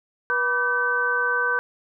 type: tone cluster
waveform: sine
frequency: 485.1 / 981 / 1167 / 1529 Hz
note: B4 / B5 / D6 / G6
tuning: -31 / -12 / -11 / -44 cents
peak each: -29 / -29 / -29 / -21 dBFS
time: 0.3-1.59 s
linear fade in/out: 0 ms
effects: none